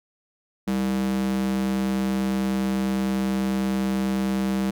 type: tone with high-pass filter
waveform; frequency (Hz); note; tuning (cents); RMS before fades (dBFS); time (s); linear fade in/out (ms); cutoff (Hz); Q
square; 65.41; C2; 0; -24; 0.67-4.71; 10; 210; 3.1
effects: none